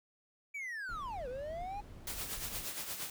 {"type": "linear two-way sweep", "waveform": "triangle", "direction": "down then up", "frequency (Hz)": [2336, 481.4, 838], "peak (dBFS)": -37, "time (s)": [0.54, 1.81], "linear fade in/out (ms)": 10, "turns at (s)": 1.28}
{"type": "noise", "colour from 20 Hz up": "brown", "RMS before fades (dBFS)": -49, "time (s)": [0.89, 2.65], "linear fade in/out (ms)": 0}
{"type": "noise with tremolo", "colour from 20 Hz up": "white", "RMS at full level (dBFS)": -39, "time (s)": [2.07, 3.1], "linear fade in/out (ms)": 2, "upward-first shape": "sine", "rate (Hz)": 8.6, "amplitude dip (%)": 55}
{"effects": []}